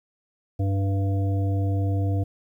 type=harmonic tone; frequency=98 Hz; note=G2; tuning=in tune; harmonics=1 / 3 / 5 / 7; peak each=-21 / -31 / -36 / -37 dBFS; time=0.59-2.24 s; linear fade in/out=10 ms; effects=10-bit